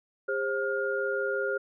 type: tone cluster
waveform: sine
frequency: 405.4 / 531 / 1417 Hz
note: G#4 / C5 / F6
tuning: -42 / +25 / +25 cents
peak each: -31 dBFS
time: 0.28-1.58 s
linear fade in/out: 10 ms
effects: none